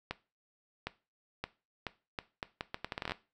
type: accelerating click train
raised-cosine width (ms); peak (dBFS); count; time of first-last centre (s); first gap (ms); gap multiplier
0.3; -19; 17; 0.11-3.12; 760; 0.75
effects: noise-tail reverb RT60 0.3 s tail -17 dB re dry